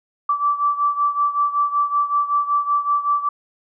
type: beating tone pair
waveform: sine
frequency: 1160 / 1165.3 Hz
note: D6 / D6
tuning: -22 / -14 cents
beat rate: 5.3 Hz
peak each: -18 / -22 dBFS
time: 0.29-3.29 s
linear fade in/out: 5 ms
effects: none